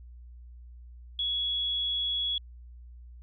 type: tone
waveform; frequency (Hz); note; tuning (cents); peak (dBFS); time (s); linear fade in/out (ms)
sine; 3360; G#7; +19; -27; 1.19-2.38; 2
effects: added 60 Hz sine -45 dBFS peak until 3.22 s